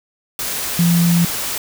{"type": "tone in noise", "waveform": "sine", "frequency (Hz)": 171.3, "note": "F3", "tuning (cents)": -33, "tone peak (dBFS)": -11, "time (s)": [0.79, 1.25], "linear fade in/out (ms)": 2, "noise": "white", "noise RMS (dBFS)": -23, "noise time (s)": [0.39, 1.58], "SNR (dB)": 9, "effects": []}